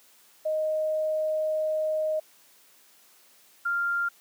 sine tone pair in turn, 622.3 / 1394.1 Hz, D#5 / F6, 0 / -3 cents, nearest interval octave + major second, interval 1397 cents, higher second, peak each -24 dBFS, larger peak neither, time 0.45-2.2 / 3.65-4.09 s, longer first, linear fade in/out 10 ms, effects white hiss -58 dBFS RMS until 4.2 s + high-pass 200 Hz 12 dB/octave

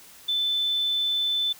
sine tone, 3520 Hz, A7, in tune, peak -22 dBFS, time 0.28-1.53 s, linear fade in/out 10 ms, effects white hiss -49 dBFS RMS until 1.59 s

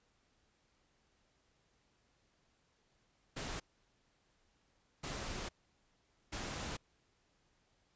pink noise bursts at uneven times, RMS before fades -42 dBFS, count 3, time 3.36-3.6 / 5.03-5.49 / 6.32-6.77 s, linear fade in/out 10 ms, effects pink hiss -75 dBFS RMS until 7.95 s + resampled to 16000 Hz

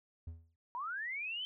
triangle tone with exponential decay, 82.41 Hz, E2, in tune, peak -37 dBFS, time 0.27-0.56 s, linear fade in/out 5 ms, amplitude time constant 61 ms
sine linear sweep, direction up, 931 to 3114 Hz, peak -37 dBFS, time 0.75-1.45 s, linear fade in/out 0 ms
effects none

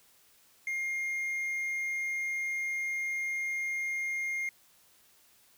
triangle tone, 2125 Hz, C7, 26 cents sharp, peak -29 dBFS, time 0.67-4.49 s, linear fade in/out 2 ms, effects white hiss -63 dBFS RMS until 5.57 s

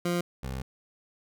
20% pulse tone pair in turn, 174.61 / 65.4 Hz, F3 / C2, 0 / 0 cents, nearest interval octave + perfect fourth, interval 1700 cents, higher first, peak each -21 / -28 dBFS, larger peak first, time 0.05-0.21 / 0.43-0.62 s, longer second, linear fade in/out 5 ms, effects none

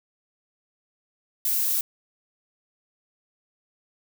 violet noise, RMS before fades -24 dBFS, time 1.45-1.81 s, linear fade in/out 2 ms, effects none

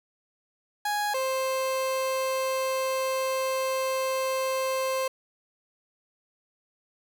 30% pulse tone pair in turn, 830 / 525.6 Hz, G#5 / C5, -1 / +8 cents, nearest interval minor sixth, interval 791 cents, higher first, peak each -23 dBFS, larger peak neither, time 0.85-1.14 / 1.14-5.08 s, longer second, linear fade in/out 5 ms, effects none

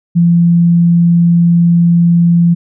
sine tone, 171 Hz, F3, 36 cents flat, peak -5 dBFS, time 0.15-2.55 s, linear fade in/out 20 ms, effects none

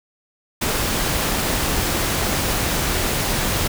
pink noise, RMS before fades -21 dBFS, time 0.61-3.68 s, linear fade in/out 10 ms, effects none

